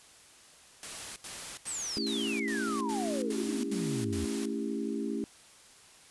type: noise bursts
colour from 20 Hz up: white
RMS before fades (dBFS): -41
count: 9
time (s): 0.83-4.456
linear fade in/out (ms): 0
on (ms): 330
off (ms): 82
type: exponential sweep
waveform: sine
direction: down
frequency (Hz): 8640 to 76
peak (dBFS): -34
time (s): 1.66-4.26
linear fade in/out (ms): 20
type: chord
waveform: sine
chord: A dominant seventh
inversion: none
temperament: equal with one note detuned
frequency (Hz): 220 / 277.2 / 329.6 / 399.5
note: A3 / C#4 / E4 / G4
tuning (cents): 0 / 0 / 0 / +33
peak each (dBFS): -35 / -36 / -38 / -38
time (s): 1.97-5.24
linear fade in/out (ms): 0
effects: white hiss -56 dBFS RMS until 6.1 s + resampled to 24000 Hz